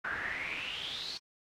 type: noise with band-pass filter sweep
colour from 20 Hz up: brown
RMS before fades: -38 dBFS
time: 0.04-1.18 s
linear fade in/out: 10 ms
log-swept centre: 1500 to 4500 Hz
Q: 8.1
effects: AAC 64 kbps